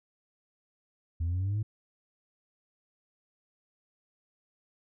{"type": "exponential sweep", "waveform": "sine", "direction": "up", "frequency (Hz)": [80.7, 110], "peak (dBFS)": -25, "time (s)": [1.2, 1.63], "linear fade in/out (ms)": 10, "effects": ["tanh soft clip ceiling -26 dBFS"]}